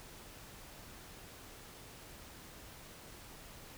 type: silence
effects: pink hiss -53 dBFS RMS until 3.77 s